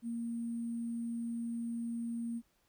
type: tone with sample-and-hold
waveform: sine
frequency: 233.1 Hz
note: A#3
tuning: in tune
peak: -35 dBFS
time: 0.02-2.42 s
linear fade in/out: 50 ms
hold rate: 8820 Hz
effects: pink hiss -74 dBFS RMS until 2.68 s